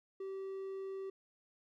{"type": "tone", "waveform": "triangle", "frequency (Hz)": 386.2, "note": "G4", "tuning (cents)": -26, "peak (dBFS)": -38, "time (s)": [0.2, 1.1], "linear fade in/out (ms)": 5, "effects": []}